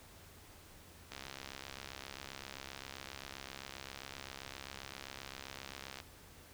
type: click train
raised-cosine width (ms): 0.2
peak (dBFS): -27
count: 331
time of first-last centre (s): 1.12-6.002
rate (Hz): 67.6
effects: added 84 Hz sine -62 dBFS peak until 6.53 s + pink hiss -58 dBFS RMS until 6.53 s